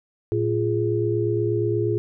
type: tone cluster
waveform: sine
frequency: 113.7 / 346.9 / 415.3 Hz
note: A#2 / F4 / G#4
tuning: -43 / -12 / 0 cents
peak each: -24 dBFS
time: 0.32-1.98 s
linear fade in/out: 0 ms
effects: none